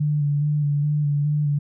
sine tone with vibrato, 146.83 Hz, D3, in tune, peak -18 dBFS, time 0-1.59 s, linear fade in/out 10 ms, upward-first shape square, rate 2.4 Hz, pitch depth 24 cents each way, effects none

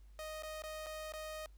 sawtooth tone with dropouts, 622.3 Hz, D#5, in tune, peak -39 dBFS, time 0.19-1.46 s, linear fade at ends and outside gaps 1 ms, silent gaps 0.424-0.433 / 0.621-0.637 / 0.862-0.866 / 1.122-1.136 s, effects added 50 Hz sine -55 dBFS peak until 1.57 s + pink hiss -75 dBFS RMS until 1.57 s

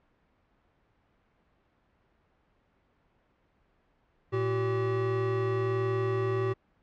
square tone pair together, 113.96 / 383.3 Hz, A#2 / G4, -39 / -39 cents, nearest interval octave + major sixth, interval 2100 cents, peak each -31 / -29 dBFS, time 4.32-6.54 s, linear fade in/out 20 ms, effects pink hiss -69 dBFS RMS until 6.82 s + low-pass 2000 Hz 12 dB/octave

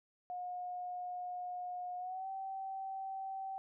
sine tone with pitch glide, 720 to 771.7 Hz, F#5 to G5, -47 to -27 cents, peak -39 dBFS, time 0.3-3.58 s, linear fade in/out 0 ms, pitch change +120 cents, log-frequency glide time 1.98-2.28 s, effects none

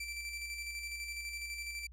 sawtooth tone with tremolo, 2338 Hz, D7, 8 cents flat, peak -35 dBFS, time 0-1.87 s, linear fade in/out 5 ms, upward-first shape square, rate 12 Hz, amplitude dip 35%, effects added 60 Hz sine -50 dBFS peak until 1.92 s + low-pass 12000 Hz 12 dB/octave

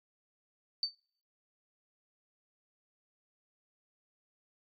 sine tone with exponential decay, 4568 Hz, D8, 49 cents flat, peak -25 dBFS, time 0.83-0.95 s, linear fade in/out 1 ms, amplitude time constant 26 ms, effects noise-tail reverb RT60 0.6 s tail -26 dB re dry + MP3 96 kbps

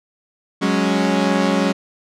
sawtooth chord, F# suspended second, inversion none, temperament equal, 185 / 207.7 / 277.2 Hz, F#3 / G#3 / C#4, 0 / 0 / 0 cents, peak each -16 dBFS, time 0.61-1.73 s, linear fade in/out 20 ms, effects low-pass 6000 Hz 12 dB/octave

